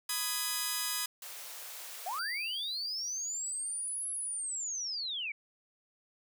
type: chord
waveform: 5% pulse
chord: G# minor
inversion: first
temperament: just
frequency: 996.7 / 1245.9 / 1661.2 Hz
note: B5 / D#6 / G#6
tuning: +16 / +2 / 0 cents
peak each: -26 dBFS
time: 0.09-1.06 s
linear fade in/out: 5 ms
type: high-pass noise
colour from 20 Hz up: white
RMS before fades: -45 dBFS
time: 1.22-2.19 s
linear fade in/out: 2 ms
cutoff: 470 Hz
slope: 24 dB/octave
type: linear two-way sweep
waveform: sine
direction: up then down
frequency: 659.3 to 11000 to 2198 Hz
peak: -34 dBFS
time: 2.06-5.32 s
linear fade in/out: 5 ms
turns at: 4.1 s
type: tone with exponential decay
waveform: 40% pulse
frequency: 4684 Hz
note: D8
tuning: 5 cents flat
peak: -36 dBFS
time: 2.19-4.82 s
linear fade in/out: 2 ms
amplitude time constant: 570 ms
effects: none